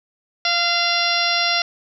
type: harmonic tone with a mistuned harmonic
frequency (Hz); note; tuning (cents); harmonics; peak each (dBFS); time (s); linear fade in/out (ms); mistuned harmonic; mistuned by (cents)
693; F5; -14; 1 / 2 / 3 / 4 / 5 / 6 / 7 / 8; -25 / -25 / -25 / -25 / -25 / -25 / -25 / -25; 0.45-1.62; 2; 3; -17
effects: none